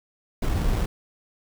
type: noise with sample-and-hold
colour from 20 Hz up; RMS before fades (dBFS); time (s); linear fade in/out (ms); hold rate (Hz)
brown; -23; 0.42-0.86; 5; 4410
effects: none